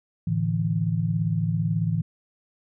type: chord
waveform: sine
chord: A suspended fourth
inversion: none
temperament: equal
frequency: 110 / 146.83 / 164.81 Hz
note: A2 / D3 / E3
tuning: 0 / 0 / 0 cents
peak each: -26 / -29 / -24 dBFS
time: 0.27-2.02 s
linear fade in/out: 5 ms
effects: none